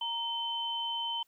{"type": "tone pair together", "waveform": "sine", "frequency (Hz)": [932.3, 3070], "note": ["A#5", "G7"], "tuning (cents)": [0, -37], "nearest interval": "octave + major sixth", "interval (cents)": 2063, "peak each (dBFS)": [-36, -33], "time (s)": [0.01, 1.23], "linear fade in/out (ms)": 5, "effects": ["white hiss -72 dBFS RMS until 1.27 s"]}